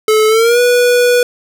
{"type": "tone with pitch glide", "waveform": "square", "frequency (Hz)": [433, 488.8], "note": ["A4", "B4"], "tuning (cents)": [-28, -18], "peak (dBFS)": -8, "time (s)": [0.08, 1.23], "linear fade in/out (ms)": 2, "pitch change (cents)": 210, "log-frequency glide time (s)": [0.28, 0.6], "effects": []}